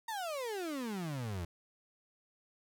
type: exponential sweep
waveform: 35% pulse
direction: down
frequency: 937 to 81.3 Hz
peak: -35 dBFS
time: 0.08-1.45 s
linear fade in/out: 5 ms
effects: none